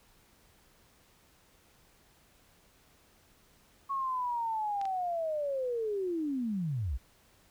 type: linear sweep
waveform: sine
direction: down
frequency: 1108.7 to 51.91 Hz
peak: -30 dBFS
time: 3.89-6.98 s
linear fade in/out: 20 ms
type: clicks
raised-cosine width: 0.2 ms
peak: -28 dBFS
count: 2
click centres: 4.814 / 4.854 s
effects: pink hiss -64 dBFS RMS until 7.5 s